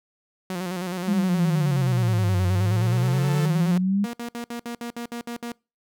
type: tone with vibrato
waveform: sawtooth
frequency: 180.8 Hz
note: F#3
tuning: 40 cents flat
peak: -23 dBFS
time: 0.5-3.78 s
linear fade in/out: 2 ms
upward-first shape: square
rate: 9.5 Hz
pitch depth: 56 cents each way
type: exponential two-way sweep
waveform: sine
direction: down then up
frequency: 207.7 to 92.9 to 207.7 Hz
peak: -19 dBFS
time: 1.07-4.06 s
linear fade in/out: 20 ms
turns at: 2.44 s
type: tone with exponential growth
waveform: sawtooth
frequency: 440 Hz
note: A4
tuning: in tune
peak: -25 dBFS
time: 1.71-3.46 s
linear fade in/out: 2 ms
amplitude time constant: 380 ms
type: tone bursts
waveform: sawtooth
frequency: 236.9 Hz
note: A#3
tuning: 28 cents sharp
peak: -26 dBFS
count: 10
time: 4.04-5.52 s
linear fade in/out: 2 ms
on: 94 ms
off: 60 ms
effects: noise-tail reverb RT60 0.3 s tail -26 dB re dry